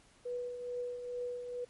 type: tone with tremolo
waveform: sine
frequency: 490 Hz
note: B4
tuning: 14 cents flat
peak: -34 dBFS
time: 0.25-1.65 s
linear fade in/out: 10 ms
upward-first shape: triangle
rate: 2.3 Hz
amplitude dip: 55%
effects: pink hiss -64 dBFS RMS until 1.69 s + MP3 48 kbps